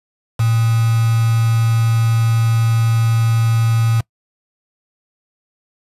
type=tone with quantisation; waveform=sine; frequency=114 Hz; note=A#2; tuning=38 cents flat; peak=-12 dBFS; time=0.39-4.01 s; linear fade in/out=10 ms; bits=4; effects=noise-tail reverb RT60 0.1 s tail -24 dB re dry + resampled to 32000 Hz